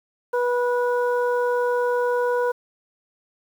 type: harmonic tone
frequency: 488.7 Hz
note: B4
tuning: 18 cents flat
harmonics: 1 / 2 / 3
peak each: -20 / -26 / -30 dBFS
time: 0.33-2.52 s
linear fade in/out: 10 ms
effects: 8-bit